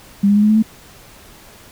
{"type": "tone with pitch steps", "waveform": "sine", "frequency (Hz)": [200.1, 204, 207.9, 211.9, 216, 220.1], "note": ["G3", "G#3", "G#3", "G#3", "A3", "A3"], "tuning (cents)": [36, -31, 2, 35, -32, 1], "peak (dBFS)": -9, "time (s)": [0.23, 0.626], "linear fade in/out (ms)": 10, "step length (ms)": 66, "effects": ["pink hiss -43 dBFS RMS until 1.71 s"]}